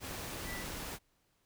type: tone in noise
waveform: sine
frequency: 1972 Hz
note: B6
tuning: 3 cents flat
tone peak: -44 dBFS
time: 0.44-0.65 s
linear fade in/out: 50 ms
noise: pink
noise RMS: -42 dBFS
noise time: 0-0.99 s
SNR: -5 dB
effects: pink hiss -75 dBFS RMS until 1.45 s